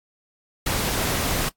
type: noise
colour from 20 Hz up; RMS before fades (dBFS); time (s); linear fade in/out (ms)
pink; -24; 0.66-1.49; 5
effects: noise-tail reverb RT60 0.1 s tail -21 dB re dry + AAC 64 kbps